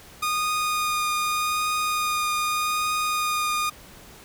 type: tone with vibrato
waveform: sawtooth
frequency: 1228 Hz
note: D#6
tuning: 23 cents flat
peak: -19 dBFS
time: 0.22-3.7 s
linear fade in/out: 10 ms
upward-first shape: triangle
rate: 0.83 Hz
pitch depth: 12 cents each way
effects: pink hiss -47 dBFS RMS until 4.24 s